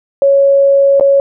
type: tone with dropouts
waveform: sine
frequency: 554.4 Hz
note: C#5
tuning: in tune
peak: -5 dBFS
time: 0.22-1.2 s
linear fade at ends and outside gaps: 1 ms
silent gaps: 0.998-1.009 s
effects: none